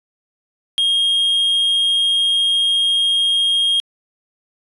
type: tone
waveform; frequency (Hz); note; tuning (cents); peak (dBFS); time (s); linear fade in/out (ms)
triangle; 3243; G#7; -42; -12; 0.78-3.8; 0
effects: resampled to 24000 Hz